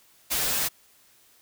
white noise with comb filter, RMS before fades -26 dBFS, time 0.3-0.69 s, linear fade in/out 20 ms, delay 10 ms, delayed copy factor -0.8, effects white hiss -59 dBFS RMS until 1.41 s

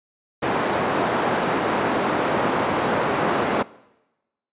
white band-pass noise, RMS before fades -22 dBFS, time 0.42-3.63 s, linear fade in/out 10 ms, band 170 to 960 Hz, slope 12 dB/octave, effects noise-tail reverb RT60 1.0 s tail -21 dB re dry + resampled to 8000 Hz

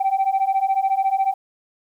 sine beating tone pair, 767 / 781 Hz, G5 / G5, -38 / -7 cents, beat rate 14 Hz, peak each -19 / -18 dBFS, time 0-1.34 s, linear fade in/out 10 ms, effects tanh soft clip ceiling -13 dBFS + 9-bit

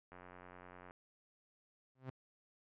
click train, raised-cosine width 0.5 ms, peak -38 dBFS, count 72, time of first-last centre 0.12-0.909 s, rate 90 Hz
sawtooth tone with exponential growth, 130.4 Hz, C3, 5 cents flat, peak -37 dBFS, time 1.95-2.1 s, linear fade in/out 5 ms, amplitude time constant 31 ms
effects low-pass 2000 Hz 12 dB/octave

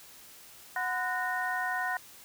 harmonic tone with a mistuned harmonic, 368.2 Hz, F#4, 8 cents flat, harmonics 2 / 3 / 4 / 5, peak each -34 / -37 / -34 / -34 dBFS, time 0.76-1.97 s, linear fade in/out 2 ms, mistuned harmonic 3, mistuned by -150 cents, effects white hiss -52 dBFS RMS until 2.24 s

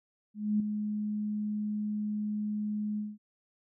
sine tone with ADSR envelope, 210.4 Hz, G#3, 23 cents sharp, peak -23 dBFS, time 0.34-3.18 s, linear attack 260 ms, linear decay 4 ms, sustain -7 dB, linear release 200 ms, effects none

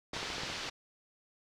white low-pass noise, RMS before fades -40 dBFS, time 0.13-0.7 s, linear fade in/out 10 ms, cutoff 5100 Hz, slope 24 dB/octave
clicks, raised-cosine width 1 ms, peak -27 dBFS, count 7, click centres 0.134 / 0.166 / 0.23 / 0.302 / 0.382 / 0.435 / 0.5 s
effects none

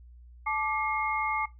sine tone cluster, 869 / 1176 / 2144 Hz, A5 / D6 / C7, -22 / +2 / +42 cents, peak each -31 dBFS, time 0.46-1.46 s, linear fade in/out 10 ms, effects noise-tail reverb RT60 0.2 s tail -18 dB re dry + added 60 Hz sine -48 dBFS peak until 1.59 s

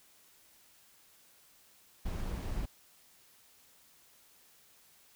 brown noise, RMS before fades -36 dBFS, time 2.05-2.66 s, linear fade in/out 10 ms, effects white hiss -63 dBFS RMS until 5.15 s

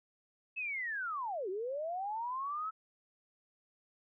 sine linear two-way sweep, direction down then up, 2633 to 356.9 to 1317 Hz, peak -35 dBFS, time 0.56-2.71 s, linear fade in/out 20 ms, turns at 1.49 s, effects none

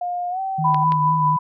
sine tone with pitch glide, 710 to 769.8 Hz, F5 to G5, +28 to -32 cents, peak -22 dBFS, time 0.01-0.84 s, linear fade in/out 5 ms, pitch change +140 cents, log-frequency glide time 0.3-0.4 s
sine tone with vibrato, 155.56 Hz, D#3, in tune, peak -21 dBFS, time 0.58-1.37 s, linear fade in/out 10 ms, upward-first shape triangle, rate 4 Hz, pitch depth 46 cents each way
sine tone with tremolo, 994 Hz, B5, 11 cents sharp, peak -14 dBFS, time 0.64-1.39 s, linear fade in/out 10 ms, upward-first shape triangle, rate 5.1 Hz, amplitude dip 40%
clicks, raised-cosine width 0.3 ms, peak -14 dBFS, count 2, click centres 0.745 / 0.921 s
effects none

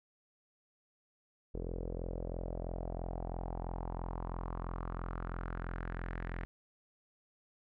sawtooth tone with low-pass filter sweep, 43.01 Hz, F1, 26 cents flat, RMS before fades -40 dBFS, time 1.54-6.45 s, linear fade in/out 0 ms, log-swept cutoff 450 to 1900 Hz, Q 3.3, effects none

